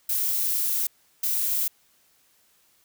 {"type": "noise bursts at uneven times", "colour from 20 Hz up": "violet", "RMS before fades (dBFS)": -25, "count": 2, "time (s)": [[0.09, 0.87], [1.23, 1.68]], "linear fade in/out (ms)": 5, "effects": ["white hiss -63 dBFS RMS until 2.84 s"]}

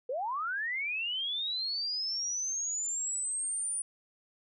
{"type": "linear sweep", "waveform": "sine", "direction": "up", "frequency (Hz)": [467.1, 9470], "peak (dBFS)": -31, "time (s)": [0.09, 3.82], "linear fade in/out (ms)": 5, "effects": []}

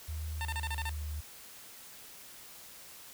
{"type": "tone with pitch glide", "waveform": "sine", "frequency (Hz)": [77.78, 75.3], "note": ["D#2", "D2"], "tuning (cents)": [0, 44], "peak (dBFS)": -35, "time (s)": [0.08, 1.21], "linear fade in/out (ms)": 10, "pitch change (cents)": -56, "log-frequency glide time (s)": [0.41, 0.72]}
{"type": "tone bursts", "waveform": "15% pulse", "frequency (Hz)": 900, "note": "A5", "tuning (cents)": 39, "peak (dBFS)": -29, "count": 7, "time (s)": [0.41, 0.894], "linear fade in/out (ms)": 0, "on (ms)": 40, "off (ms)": 34}
{"effects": ["white hiss -51 dBFS RMS until 3.13 s"]}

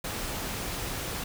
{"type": "noise", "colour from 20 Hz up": "pink", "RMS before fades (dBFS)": -34, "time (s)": [0.04, 1.24], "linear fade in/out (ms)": 5, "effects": []}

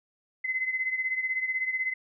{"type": "beating tone pair", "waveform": "sine", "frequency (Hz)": [2042, 2058], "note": ["C7", "C7"], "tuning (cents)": [-43, -29], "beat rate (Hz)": 16, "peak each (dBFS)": [-28, -33], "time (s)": [0.44, 1.94], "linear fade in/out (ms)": 10, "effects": []}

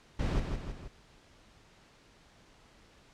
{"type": "noise with echo", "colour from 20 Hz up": "brown", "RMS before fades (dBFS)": -30, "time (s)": [0.19, 0.4], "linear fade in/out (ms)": 5, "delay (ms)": 160, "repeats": 3, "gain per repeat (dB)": -5, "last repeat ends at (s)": 0.88, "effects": ["pink hiss -60 dBFS RMS until 3.13 s", "low-pass 6000 Hz 12 dB/octave"]}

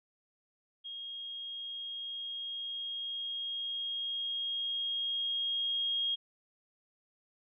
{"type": "tone with level ramp", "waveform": "sine", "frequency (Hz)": 3259, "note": "G#7", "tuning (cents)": -33, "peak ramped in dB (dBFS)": [-40, -29], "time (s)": [0.84, 6.16], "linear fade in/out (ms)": 20, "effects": []}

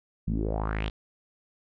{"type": "tone with low-pass filter sweep", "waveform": "sawtooth", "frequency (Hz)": 53.3, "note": "G#1", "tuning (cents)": 46, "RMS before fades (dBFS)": -29, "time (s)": [0.27, 0.9], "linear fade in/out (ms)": 10, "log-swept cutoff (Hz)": [170, 3800], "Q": 4.3, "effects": []}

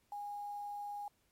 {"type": "tone with quantisation", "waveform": "sine", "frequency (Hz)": 820, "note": "G#5", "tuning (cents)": -22, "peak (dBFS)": -40, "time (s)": [0.12, 1.08], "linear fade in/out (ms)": 2, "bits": 10, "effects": ["pink hiss -75 dBFS RMS until 1.31 s", "MP3 64 kbps"]}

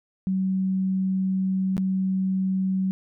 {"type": "tone with dropouts", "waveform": "sine", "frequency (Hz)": 189.3, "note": "F#3", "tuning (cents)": 40, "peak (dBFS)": -21, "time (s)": [0.27, 2.91], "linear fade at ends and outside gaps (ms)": 0, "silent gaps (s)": [1.768, 1.779], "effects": []}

